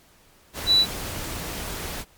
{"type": "tone in noise", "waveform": "sine", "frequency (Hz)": 3951, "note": "B7", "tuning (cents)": 0, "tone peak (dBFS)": -14, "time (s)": [0.66, 0.86], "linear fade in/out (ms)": 50, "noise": "pink", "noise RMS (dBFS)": -32, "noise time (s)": [0.53, 2.05], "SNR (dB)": 15, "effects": ["pink hiss -56 dBFS RMS until 2.17 s", "MP3 96 kbps"]}